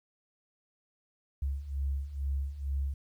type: beating tone pair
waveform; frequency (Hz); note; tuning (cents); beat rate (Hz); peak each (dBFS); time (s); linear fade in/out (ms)
sine; 67.6 / 69.8; C#2 / C#2; -43 / +13; 2.2; -36 / -32; 1.42-2.94; 5
effects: 11-bit